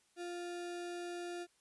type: tone with sample-and-hold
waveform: sine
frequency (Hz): 349.2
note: F4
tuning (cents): 0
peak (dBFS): -40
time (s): 0.16-1.47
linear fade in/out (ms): 50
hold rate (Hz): 1050
effects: white hiss -73 dBFS RMS until 1.6 s + resampled to 24000 Hz